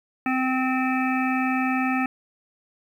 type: harmonic tone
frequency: 259 Hz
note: C4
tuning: 17 cents flat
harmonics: 1 / 3 / 5 / 7 / 9 / 10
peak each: -23 / -28 / -30 / -31 / -33 / -33 dBFS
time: 0.26-2.06 s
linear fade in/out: 2 ms
effects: 9-bit